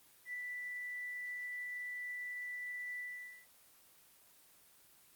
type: tone with ADSR envelope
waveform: sine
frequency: 1975.5 Hz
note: B6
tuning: in tune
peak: -38 dBFS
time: 0.25-3.47 s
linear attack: 83 ms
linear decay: 19 ms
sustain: -2 dB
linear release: 480 ms
effects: white hiss -64 dBFS RMS until 5.15 s + Opus 24 kbps